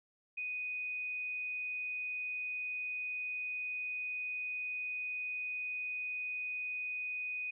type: tone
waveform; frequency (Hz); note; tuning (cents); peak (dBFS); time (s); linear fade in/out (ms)
sine; 2489; D#7; 0; -36; 0.37-7.51; 10
effects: none